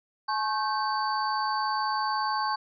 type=tone cluster; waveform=sine; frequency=855 / 1089 / 1551 / 4558 Hz; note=A5 / C#6 / G6 / C#8; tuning=-50 / -31 / -19 / +47 cents; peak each=-29 / -29 / -35 / -35 dBFS; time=0.28-2.56 s; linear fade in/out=10 ms; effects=none